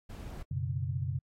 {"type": "noise", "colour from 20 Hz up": "brown", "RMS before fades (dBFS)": -42, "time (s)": [0.09, 0.43], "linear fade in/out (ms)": 10}
{"type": "chord", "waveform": "sine", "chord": "F# suspended fourth", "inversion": "none", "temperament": "just", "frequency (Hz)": [92.5, 123.33, 138.75], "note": ["F#2", "B2", "C#3"], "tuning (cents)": [0, -2, 2], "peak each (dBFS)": -35, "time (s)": [0.51, 1.19], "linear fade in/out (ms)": 5}
{"effects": ["AAC 48 kbps"]}